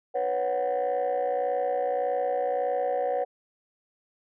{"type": "chord", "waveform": "sine", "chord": "B suspended second", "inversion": "none", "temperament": "just", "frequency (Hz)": [493.9, 555.6, 740.8], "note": ["B4", "C#5", "F#5"], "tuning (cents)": [0, 4, 2], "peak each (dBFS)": -27, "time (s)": [0.14, 3.25], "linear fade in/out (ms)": 20, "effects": ["tanh soft clip ceiling -20 dBFS"]}